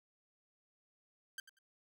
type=tone with echo; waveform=sawtooth; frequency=1568 Hz; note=G6; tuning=in tune; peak=-38 dBFS; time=1.38-1.4 s; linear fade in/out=2 ms; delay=94 ms; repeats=2; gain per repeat=-14 dB; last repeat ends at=1.588 s; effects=none